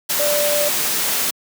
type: tone in noise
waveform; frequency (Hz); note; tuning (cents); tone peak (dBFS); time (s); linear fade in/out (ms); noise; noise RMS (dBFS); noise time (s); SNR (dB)
sine; 587.3; D5; 0; -18; 0.19-0.69; 10; white; -20; 0.09-1.31; -1
effects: high-pass 150 Hz 12 dB/octave